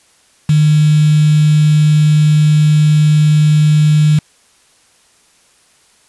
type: tone with quantisation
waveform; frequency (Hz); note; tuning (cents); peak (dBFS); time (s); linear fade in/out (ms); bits
sine; 151.6; D#3; -45; -6; 0.49-4.19; 5; 4
effects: white hiss -51 dBFS RMS until 6.08 s + resampled to 24000 Hz